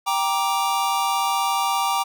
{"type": "chord", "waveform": "square", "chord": "G minor", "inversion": "none", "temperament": "just", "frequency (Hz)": [784, 940.8, 1176], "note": ["G5", "Bb5", "D6"], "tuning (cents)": [0, 16, 2], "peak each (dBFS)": -25, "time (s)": [0.06, 2.04], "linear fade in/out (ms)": 20, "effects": []}